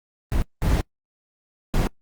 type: noise bursts at uneven times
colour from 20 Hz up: brown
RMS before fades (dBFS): -20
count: 3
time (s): 0.32-0.42 / 0.62-0.81 / 1.74-1.87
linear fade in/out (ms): 0
effects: noise-tail reverb RT60 0.1 s tail -25 dB re dry + Opus 24 kbps